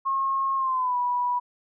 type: tone with pitch glide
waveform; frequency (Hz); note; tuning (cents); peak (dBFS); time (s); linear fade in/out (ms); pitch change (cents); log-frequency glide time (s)
sine; 1081 to 979.9; C#6 to B5; -44 to -14; -22; 0.05-1.4; 20; -170; 0.56-0.97
effects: none